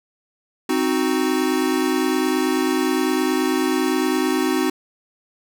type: chord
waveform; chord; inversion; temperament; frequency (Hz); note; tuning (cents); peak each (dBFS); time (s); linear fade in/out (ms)
square; C diminished; none; equal; 261.6 / 311.1 / 370; C4 / Eb4 / Gb4; 0 / 0 / 0; -23; 0.69-4.7; 5
effects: none